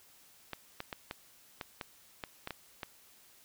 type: clicks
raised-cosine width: 0.3 ms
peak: -22 dBFS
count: 10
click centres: 0.533 / 0.804 / 0.928 / 1.111 / 1.612 / 1.812 / 2.238 / 2.474 / 2.507 / 2.832 s
effects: white hiss -61 dBFS RMS until 3.44 s